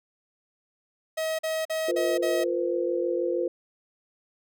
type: tone bursts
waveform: 45% pulse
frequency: 637 Hz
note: D#5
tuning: 41 cents sharp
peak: -26 dBFS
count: 5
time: 1.17-2.442 s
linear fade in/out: 10 ms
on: 220 ms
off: 43 ms
type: chord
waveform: sine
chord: F suspended fourth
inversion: none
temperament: equal with one note detuned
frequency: 349.2 / 466.2 / 512.5 Hz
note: F4 / Bb4 / C5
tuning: 0 / 0 / -36 cents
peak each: -27 / -31 / -28 dBFS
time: 1.88-3.48 s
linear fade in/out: 5 ms
effects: none